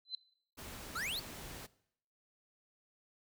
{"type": "tone with exponential growth", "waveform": "sine", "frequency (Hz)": 4045, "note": "B7", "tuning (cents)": 41, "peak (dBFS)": -33, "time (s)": [0.05, 0.15], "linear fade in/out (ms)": 2, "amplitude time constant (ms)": 21}
{"type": "noise", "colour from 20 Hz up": "pink", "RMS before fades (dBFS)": -48, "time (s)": [0.57, 1.67], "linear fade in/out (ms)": 20}
{"type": "exponential sweep", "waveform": "square", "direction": "up", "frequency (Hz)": [1228, 4699], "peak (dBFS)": -37, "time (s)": [0.95, 1.2], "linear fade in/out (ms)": 10}
{"effects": ["noise-tail reverb RT60 0.7 s tail -20 dB re dry"]}